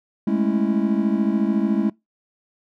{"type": "chord", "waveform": "triangle", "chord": "A major seventh", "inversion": "third", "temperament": "just", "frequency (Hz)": [206.2, 220, 275, 330], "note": ["G#3", "A3", "C#4", "E4"], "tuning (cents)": [-12, 0, -14, 2], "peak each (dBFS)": [-19, -21, -24, -23], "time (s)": [0.27, 1.9], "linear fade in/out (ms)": 5, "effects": ["noise-tail reverb RT60 0.2 s tail -24 dB re dry"]}